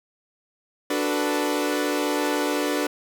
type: chord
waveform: sawtooth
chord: B minor seventh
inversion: first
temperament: equal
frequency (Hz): 293.7 / 370 / 440 / 493.9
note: D4 / F#4 / A4 / B4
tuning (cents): 0 / 0 / 0 / 0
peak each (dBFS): -21 / -26 / -26 / -25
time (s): 0.9-2.87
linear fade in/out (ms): 5
effects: none